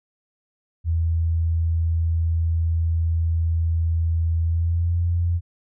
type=tone with pitch glide; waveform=sine; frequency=82.5 to 86.05 Hz; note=E2 to F2; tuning=+2 to -25 cents; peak=-18 dBFS; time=0.84-5.41 s; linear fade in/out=50 ms; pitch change=+73 cents; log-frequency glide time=4.43-4.97 s; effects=none